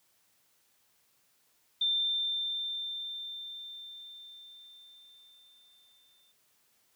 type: tone with exponential decay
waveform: sine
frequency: 3578 Hz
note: A7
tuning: 28 cents sharp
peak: -25 dBFS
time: 1.81-6.32 s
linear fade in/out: 5 ms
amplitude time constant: 980 ms
effects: white hiss -70 dBFS RMS until 6.95 s + high-pass 60 Hz 12 dB/octave